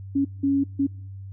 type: tone bursts at uneven times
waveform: sine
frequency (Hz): 277.2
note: C#4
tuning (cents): 0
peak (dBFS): -18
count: 3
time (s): 0.15-0.25 / 0.43-0.64 / 0.79-0.87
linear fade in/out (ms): 10
effects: noise-tail reverb RT60 0.7 s tail -25 dB re dry + added 97 Hz sine -35 dBFS peak until 1.32 s